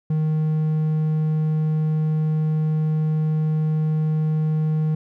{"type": "tone", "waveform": "triangle", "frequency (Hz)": 155.56, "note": "D#3", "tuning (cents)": 0, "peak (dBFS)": -16, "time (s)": [0.1, 4.95], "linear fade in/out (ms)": 5, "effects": []}